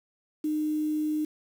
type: tone with quantisation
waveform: sine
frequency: 305.6 Hz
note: D#4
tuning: 31 cents flat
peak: -25 dBFS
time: 0.44-1.25 s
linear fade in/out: 5 ms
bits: 8
effects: none